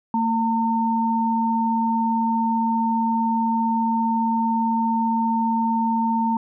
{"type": "tone pair together", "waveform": "sine", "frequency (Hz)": [226.8, 908.8], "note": ["A#3", "A#5"], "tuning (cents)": [-47, -44], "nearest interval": "2 octaves", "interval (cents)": 2403, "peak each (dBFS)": -21, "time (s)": [0.14, 6.37], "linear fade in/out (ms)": 2, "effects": []}